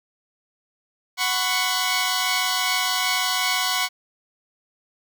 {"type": "chord", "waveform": "10% pulse", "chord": "F# suspended fourth", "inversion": "none", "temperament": "equal with one note detuned", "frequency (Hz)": [740, 1002.1, 1108.7], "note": ["F#5", "B5", "C#6"], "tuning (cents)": [0, 25, 0], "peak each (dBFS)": [-17, -17, -16], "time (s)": [1.17, 3.89], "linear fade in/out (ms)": 50, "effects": []}